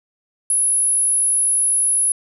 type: tone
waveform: sine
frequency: 10548 Hz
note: E9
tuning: in tune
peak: -12 dBFS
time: 0.5-2.12 s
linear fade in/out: 2 ms
effects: tanh soft clip ceiling -13 dBFS